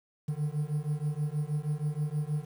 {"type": "beating tone pair", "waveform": "triangle", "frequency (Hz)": [146.83, 153.13], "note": ["D3", "D#3"], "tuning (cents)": [0, -27], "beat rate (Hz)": 6.3, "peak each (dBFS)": -30, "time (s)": [0.28, 2.45], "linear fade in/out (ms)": 10, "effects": ["9-bit"]}